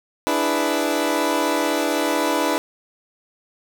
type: chord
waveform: 20% pulse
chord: E dominant seventh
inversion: third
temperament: equal with one note detuned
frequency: 293.7 / 329.6 / 413.6 / 493.9 Hz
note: D4 / E4 / G#4 / B4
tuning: 0 / 0 / -7 / 0 cents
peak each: -18 / -19 / -24 / -20 dBFS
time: 0.27-2.58 s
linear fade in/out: 0 ms
effects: none